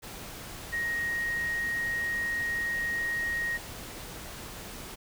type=tone in noise; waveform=sine; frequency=1875 Hz; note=A#6; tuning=10 cents sharp; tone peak=-28 dBFS; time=0.72-3.58 s; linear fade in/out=20 ms; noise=pink; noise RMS=-42 dBFS; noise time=0.02-4.96 s; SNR=+11 dB; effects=none